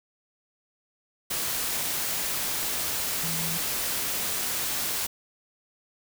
sine tone in noise, 164.81 Hz, E3, in tune, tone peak -34 dBFS, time 3.23-3.58 s, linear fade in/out 10 ms, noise white, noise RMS -29 dBFS, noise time 1.3-5.07 s, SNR -8 dB, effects none

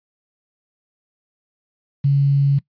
sine tone with quantisation, 140 Hz, C#3, 18 cents sharp, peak -12 dBFS, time 2.04-2.59 s, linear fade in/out 10 ms, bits 7, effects noise-tail reverb RT60 0.1 s tail -20 dB re dry + resampled to 11025 Hz

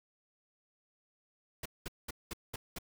pink noise bursts, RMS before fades -40 dBFS, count 6, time 1.63-2.786 s, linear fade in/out 5 ms, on 26 ms, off 200 ms, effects none

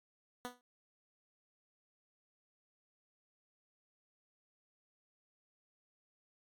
10% pulse tone with exponential decay, 246.5 Hz, B3, 3 cents flat, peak -29 dBFS, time 0.45-0.61 s, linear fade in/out 0 ms, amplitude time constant 34 ms, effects MP3 96 kbps

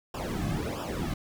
brown noise with flanger, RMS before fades -32 dBFS, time 0.14-1.14 s, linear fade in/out 5 ms, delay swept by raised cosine 0.47 to 2.17 ms, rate 1.5 Hz, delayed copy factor -0.9, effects none

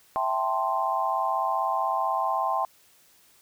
sine chord, A minor seventh, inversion second, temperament equal, 659.3 / 784 / 880 / 1046.5 Hz, E5 / G5 / A5 / C6, 0 / 0 / 0 / 0 cents, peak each -31 / -28 / -31 / -27 dBFS, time 0.16-2.65 s, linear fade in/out 0 ms, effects white hiss -59 dBFS RMS until 3.41 s

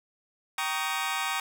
20% pulse chord, Eb dominant seventh, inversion first, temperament just, 777.8 / 933.4 / 1120.1 / 1244.5 Hz, G5 / Bb5 / Db6 / Eb6, -14 / +2 / +18 / 0 cents, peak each -29 dBFS, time 0.58-1.4 s, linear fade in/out 2 ms, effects none

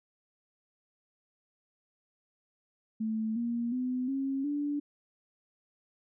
sine tone with pitch steps, 220 / 235.8 / 252.7 / 270.9 / 290.3 Hz, A3 / A#3 / B3 / C#4 / D4, 0 / +20 / +40 / -40 / -20 cents, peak -29 dBFS, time 3-4.8 s, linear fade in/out 10 ms, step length 360 ms, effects none

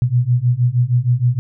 sine beating tone pair, 119.5 / 125.9 Hz, A#2 / B2, +43 / +34 cents, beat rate 6.4 Hz, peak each -16 / -15 dBFS, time 0.02-1.39 s, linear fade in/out 0 ms, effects none

